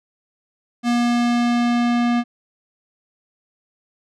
square tone with low-pass filter sweep, 239.3 Hz, A#3, 46 cents sharp, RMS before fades -18 dBFS, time 0.83-2.24 s, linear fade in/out 50 ms, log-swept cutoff 7300 to 3200 Hz, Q 0.71, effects none

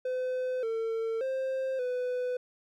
triangle tone with pitch steps, 509 / 451 / 527 / 498.8 Hz, C5 / A4 / C5 / B4, -48 / +43 / +12 / +17 cents, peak -27 dBFS, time 0.05-2.37 s, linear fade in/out 5 ms, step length 580 ms, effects none

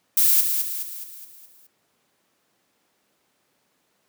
violet noise with echo, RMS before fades -17 dBFS, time 0.17-0.41 s, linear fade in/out 5 ms, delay 210 ms, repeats 6, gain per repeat -6 dB, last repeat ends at 1.67 s, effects pink hiss -68 dBFS RMS until 4.08 s + high-pass 200 Hz 12 dB/octave

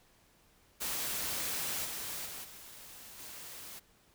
white noise with level steps, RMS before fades -36 / -40 / -44 / -51 / -47 dBFS, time 0.8-3.8 s, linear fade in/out 20 ms, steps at 1.84 / 2.25 / 2.43 / 3.18 s, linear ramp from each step 20 ms, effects pink hiss -66 dBFS RMS until 4.14 s

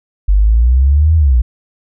sine exponential two-way sweep, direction up then down, 47.39 to 82.2 to 55.9 Hz, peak -6 dBFS, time 0.28-1.42 s, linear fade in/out 10 ms, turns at 1.16 s, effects none

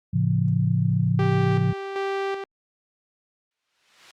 sine chord, A augmented, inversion none, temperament just, 110 / 137.5 / 171.88 Hz, A2 / C#3 / E#3, 0 / -14 / -27 cents, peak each -23 dBFS, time 0.13-1.73 s, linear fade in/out 10 ms
sawtooth tone with tremolo, 391.6 Hz, G4, 2 cents flat, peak -20 dBFS, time 1.19-2.44 s, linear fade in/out 2 ms, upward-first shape square, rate 1.3 Hz, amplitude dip 50%
blue noise with exponential growth, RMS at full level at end -33 dBFS, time 3.51-4.11 s, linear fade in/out 2 ms, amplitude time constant 130 ms
effects low-pass 3000 Hz 12 dB/octave + Opus 48 kbps

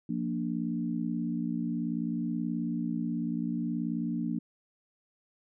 sine chord, Bb major, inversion second, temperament equal, 174.61 / 233.1 / 293.7 Hz, F3 / Bb3 / D4, 0 / 0 / 0 cents, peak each -34 / -32 / -35 dBFS, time 0.09-4.39 s, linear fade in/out 5 ms, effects none

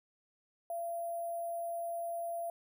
sine tone with sample-and-hold, 680 Hz, F5, 46 cents flat, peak -35 dBFS, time 0.7-2.5 s, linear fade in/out 2 ms, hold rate 11025 Hz, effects none

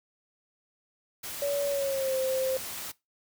white noise, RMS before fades -38 dBFS, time 1.23-2.92 s, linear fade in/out 10 ms
sine tone with pitch glide, 568 to 523.9 Hz, C#5 to C5, +42 to +2 cents, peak -26 dBFS, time 1.42-2.57 s, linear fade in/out 2 ms, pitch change -140 cents, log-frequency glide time 1.67-2.15 s
effects noise-tail reverb RT60 0.2 s tail -20 dB re dry

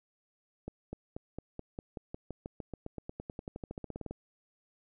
accelerating click train, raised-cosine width 2 ms, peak -26 dBFS, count 29, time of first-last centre 0.68-4.11 s, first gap 250 ms, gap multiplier 0.94, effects none

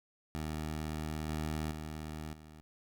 15% pulse tone with level steps, 77.4 Hz, D#2, 9 cents flat, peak -30 / -28 / -34 / -45 dBFS, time 0.35-2.61 s, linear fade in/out 0 ms, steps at 1.29 / 1.71 / 2.33 s, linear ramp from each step 2 ms, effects none

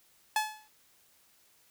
sawtooth tone with exponential decay, 859 Hz, A5, 42 cents flat, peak -20 dBFS, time 0.36-0.68 s, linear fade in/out 2 ms, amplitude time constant 68 ms, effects white hiss -65 dBFS RMS until 1.7 s

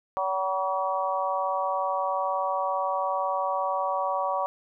harmonic tone with a mistuned harmonic, 189.4 Hz, F#3, 41 cents sharp, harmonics 3 / 4 / 5 / 6, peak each -30 / -30 / -30 / -30 dBFS, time 0.17-4.46 s, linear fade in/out 0 ms, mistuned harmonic 5, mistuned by +21 cents, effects none

